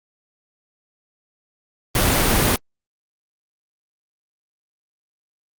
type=noise; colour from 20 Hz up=pink; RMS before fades=-17 dBFS; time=1.95-2.56 s; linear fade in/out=2 ms; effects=Opus 32 kbps